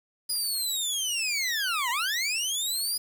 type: linear two-way sweep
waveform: 20% pulse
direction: down then up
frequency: 4967 to 920 to 4967 Hz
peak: -21 dBFS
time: 0.29-2.98 s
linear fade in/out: 10 ms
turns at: 1.9 s
effects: 8-bit